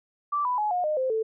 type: tone with pitch steps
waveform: sine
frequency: 1167 / 992.7 / 844.5 / 718.4 / 611.1 / 519.8 / 442.2 Hz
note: D6 / B5 / G#5 / F5 / D#5 / C5 / A4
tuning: -11 / +9 / +29 / +49 / -31 / -11 / +9 cents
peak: -23 dBFS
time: 0.32-1.23 s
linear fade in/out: 10 ms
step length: 130 ms
effects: none